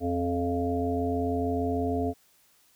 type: harmonic tone with a mistuned harmonic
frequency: 86.5 Hz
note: F2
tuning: 16 cents flat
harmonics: 1 / 3 / 5 / 7 / 8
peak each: -32 / -29 / -31 / -40 / -32 dBFS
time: 0-2.14 s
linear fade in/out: 50 ms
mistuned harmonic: 3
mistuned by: +33 cents
effects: white hiss -63 dBFS RMS until 2.75 s